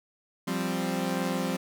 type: chord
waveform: sawtooth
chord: F suspended second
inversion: none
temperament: equal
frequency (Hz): 174.61 / 196 / 261.6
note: F3 / G3 / C4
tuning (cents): 0 / 0 / 0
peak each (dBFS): -28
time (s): 0.47-1.57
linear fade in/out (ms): 10
effects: none